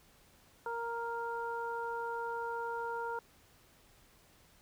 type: harmonic tone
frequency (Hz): 466.2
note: A#4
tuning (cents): 0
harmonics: 1 / 2 / 3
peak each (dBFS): -40 / -38 / -42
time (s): 0.66-3.19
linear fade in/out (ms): 2
effects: pink hiss -64 dBFS RMS until 4.61 s